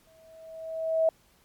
sine tone with exponential growth, 646 Hz, E5, 35 cents flat, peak -18 dBFS, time 0.07-1.09 s, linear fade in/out 2 ms, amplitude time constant 220 ms, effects pink hiss -63 dBFS RMS until 1.44 s + MP3 96 kbps

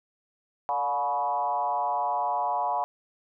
sine tone with frequency modulation, 850 Hz, G#5, 40 cents sharp, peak -24 dBFS, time 0.69-2.84 s, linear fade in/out 0 ms, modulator 132 Hz, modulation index 1.5, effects none

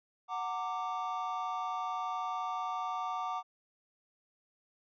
triangle chord, Gb augmented, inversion none, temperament equal with one note detuned, 740 / 915.8 / 1174.7 Hz, Gb5 / Bb5 / D6, 0 / -31 / 0 cents, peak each -36 / -38 / -35 dBFS, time 0.28-3.43 s, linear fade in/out 50 ms, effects resampled to 16000 Hz

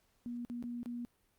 sine tone with dropouts, 240 Hz, B3, 49 cents flat, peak -38 dBFS, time 0.26-1.05 s, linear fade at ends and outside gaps 0 ms, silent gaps 0.45-0.499 / 0.626-0.639 / 0.831-0.859 s, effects pink hiss -74 dBFS RMS until 1.38 s + Opus 48 kbps

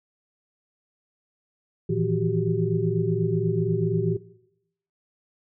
sine tone cluster, 113.6 / 161.5 / 169.7 / 370.7 / 394.9 Hz, A#2 / E3 / F3 / F#4 / G4, -44 / -35 / -49 / +3 / +13 cents, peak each -28 dBFS, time 1.89-4.17 s, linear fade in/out 10 ms, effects noise-tail reverb RT60 0.8 s tail -18 dB re dry

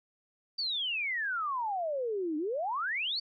sine exponential two-way sweep, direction down then up, 4699 to 293.7 to 4699 Hz, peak -30 dBFS, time 0.58-3.2 s, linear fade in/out 10 ms, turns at 2.37 s, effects none

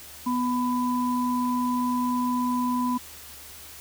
sine tone pair together, 246.9 / 998.5 Hz, B3 / B5, 0 / +19 cents, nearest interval 2 octaves, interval 2419 cents, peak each -24 / -27 dBFS, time 0.26-2.98 s, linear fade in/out 10 ms, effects added 73 Hz sine -54 dBFS peak until 3.8 s + white hiss -44 dBFS RMS until 3.8 s

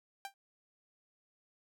sawtooth tone with exponential decay, 789 Hz, G5, 11 cents sharp, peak -33 dBFS, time 0.25-0.34 s, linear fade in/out 1 ms, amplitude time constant 18 ms, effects none

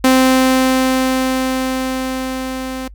sawtooth tone with level ramp, 260.1 Hz, C4, 10 cents flat, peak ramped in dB -4 to -19 dBFS, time 0.04-2.88 s, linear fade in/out 5 ms, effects noise-tail reverb RT60 0.1 s tail -24 dB re dry + added 50 Hz sine -34 dBFS peak until 2.94 s

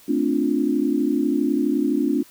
sine chord, D minor seventh, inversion second, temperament equal with one note detuned, 222.6 / 261.6 / 293.7 / 349.2 Hz, A3 / C4 / D4 / F4, +20 / 0 / 0 / 0 cents, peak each -26 / -23 / -21 / -26 dBFS, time 0.08-2.23 s, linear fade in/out 10 ms, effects white hiss -50 dBFS RMS until 2.3 s

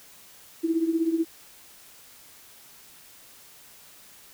sine tone with tremolo, 327.7 Hz, E4, 10 cents flat, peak -18 dBFS, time 0.63-1.25 s, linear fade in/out 20 ms, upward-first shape triangle, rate 16 Hz, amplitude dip 80%, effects white hiss -51 dBFS RMS until 4.33 s

